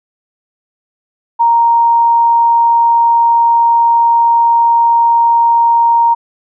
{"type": "tone", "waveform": "sine", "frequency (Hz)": 932.3, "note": "A#5", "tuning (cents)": 0, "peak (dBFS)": -6, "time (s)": [1.39, 6.15], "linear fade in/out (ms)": 20, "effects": []}